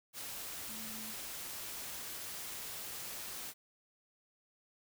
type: tone in noise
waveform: sine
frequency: 219.8 Hz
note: A3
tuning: 2 cents flat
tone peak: -50 dBFS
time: 0.67-1.15 s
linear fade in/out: 50 ms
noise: white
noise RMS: -44 dBFS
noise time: 0.13-3.54 s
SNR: -9 dB
effects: none